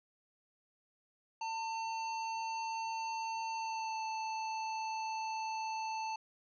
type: tone with pitch glide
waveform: square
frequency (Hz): 899 to 883.6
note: A5 to A5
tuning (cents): +37 to +7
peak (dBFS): -37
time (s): 1.41-6.16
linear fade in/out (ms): 5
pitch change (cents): -30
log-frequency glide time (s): 3.52-4.03
effects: resampled to 16000 Hz